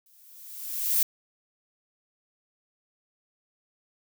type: noise with exponential growth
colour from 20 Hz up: violet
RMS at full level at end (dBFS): -21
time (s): 0.06-1.03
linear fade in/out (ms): 2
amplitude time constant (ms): 210
effects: none